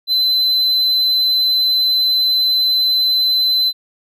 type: tone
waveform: triangle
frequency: 4045 Hz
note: B7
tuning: 41 cents sharp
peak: -11 dBFS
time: 0.07-3.73 s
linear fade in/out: 50 ms
effects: none